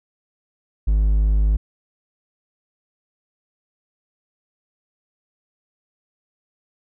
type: tone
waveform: triangle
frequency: 51.91 Hz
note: G#1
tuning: in tune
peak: -12 dBFS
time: 0.87-1.57 s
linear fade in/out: 10 ms
effects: none